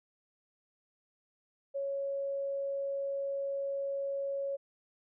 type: tone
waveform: sine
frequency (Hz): 554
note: C#5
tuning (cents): -1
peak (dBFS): -32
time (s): 1.74-4.57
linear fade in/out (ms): 20
effects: none